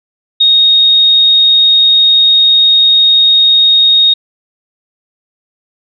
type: tone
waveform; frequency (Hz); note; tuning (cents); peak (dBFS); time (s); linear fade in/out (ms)
sine; 3729; A#7; 0; -4; 0.4-4.14; 10
effects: none